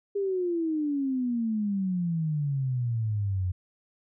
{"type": "exponential sweep", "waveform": "sine", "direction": "down", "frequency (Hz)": [406.9, 89.2], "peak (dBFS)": -25, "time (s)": [0.15, 3.52], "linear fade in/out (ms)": 10, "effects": []}